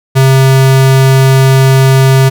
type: tone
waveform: square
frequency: 133.3 Hz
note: C3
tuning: 33 cents sharp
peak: -4 dBFS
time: 0.15-2.3 s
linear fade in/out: 20 ms
effects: none